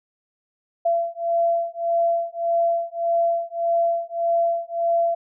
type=beating tone pair; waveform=sine; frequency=677 / 678.7 Hz; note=E5 / F5; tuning=+46 / -50 cents; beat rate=1.7 Hz; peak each=-22 dBFS; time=0.85-5.15 s; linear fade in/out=10 ms; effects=none